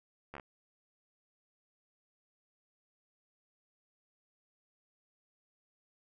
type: slowing click train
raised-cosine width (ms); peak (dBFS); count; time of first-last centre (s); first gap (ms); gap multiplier
0.5; -30; 5; 0.34-0.398; 13; 1.07
effects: none